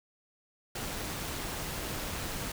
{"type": "noise with amplitude modulation", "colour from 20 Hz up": "pink", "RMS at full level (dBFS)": -35, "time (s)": [0.75, 2.52], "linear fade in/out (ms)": 5, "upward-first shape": "sine", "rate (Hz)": 203, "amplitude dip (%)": 40, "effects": []}